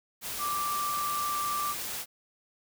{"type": "tone in noise", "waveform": "sine", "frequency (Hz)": 1174.7, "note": "D6", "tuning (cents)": 0, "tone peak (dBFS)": -29, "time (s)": [0.38, 1.75], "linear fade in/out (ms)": 50, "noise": "white", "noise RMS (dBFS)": -36, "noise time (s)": [0.21, 2.06], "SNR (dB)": 4, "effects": []}